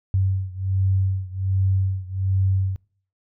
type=beating tone pair; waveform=sine; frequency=95 / 96.3 Hz; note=F#2 / G2; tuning=+46 / -30 cents; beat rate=1.3 Hz; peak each=-21 / -23 dBFS; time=0.14-2.76 s; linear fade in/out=0 ms; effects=noise-tail reverb RT60 0.5 s tail -25 dB re dry